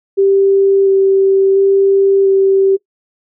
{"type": "tone with vibrato", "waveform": "sine", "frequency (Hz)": 390, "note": "G4", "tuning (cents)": -9, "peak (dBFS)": -7, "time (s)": [0.17, 2.77], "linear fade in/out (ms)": 20, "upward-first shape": "square", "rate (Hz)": 0.72, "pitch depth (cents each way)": 9, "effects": ["noise-tail reverb RT60 0.1 s tail -21 dB re dry"]}